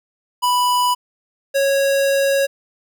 square tone pair in turn, 987.8 / 551.2 Hz, B5 / C#5, 0 / -10 cents, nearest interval minor seventh, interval 1010 cents, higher first, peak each -15 dBFS, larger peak neither, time 0.42-0.95 / 1.54-2.47 s, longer second, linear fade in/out 20 ms, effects none

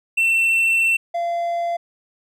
triangle tone pair in turn, 2693 / 686.2 Hz, E7 / F5, +36 / -31 cents, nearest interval 2 octaves, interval 2367 cents, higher first, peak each -13 / -18 dBFS, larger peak first, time 0.17-0.97 / 1.14-1.77 s, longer first, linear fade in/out 10 ms, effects none

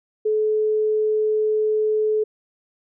sine tone, 430 Hz, A4, 40 cents flat, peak -17 dBFS, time 0.25-2.24 s, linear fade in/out 10 ms, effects none

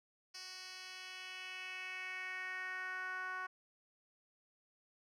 10% pulse tone with band-pass filter sweep, 370.9 Hz, F#4, 4 cents sharp, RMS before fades -45 dBFS, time 0.34-3.47 s, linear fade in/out 10 ms, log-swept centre 4700 to 1300 Hz, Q 3, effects none

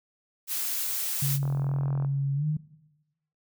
blue noise, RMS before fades -30 dBFS, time 0.47-1.39 s, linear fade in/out 50 ms
sine tone with pitch glide, 138.59 to 152.89 Hz, C#3 to D#3, 0 to -30 cents, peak -24 dBFS, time 1.22-2.57 s, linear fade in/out 5 ms, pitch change +170 cents, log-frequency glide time 2.35-2.46 s
click train, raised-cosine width 1 ms, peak -26 dBFS, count 27, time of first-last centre 1.43-2.048 s, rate 42.1 Hz
effects noise-tail reverb RT60 0.9 s tail -17 dB re dry

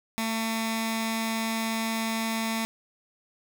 15% pulse tone with notch filter, 224.3 Hz, A3, 34 cents sharp, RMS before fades -29 dBFS, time 0.18-2.65 s, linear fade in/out 0 ms, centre 490 Hz, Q 0.57, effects none

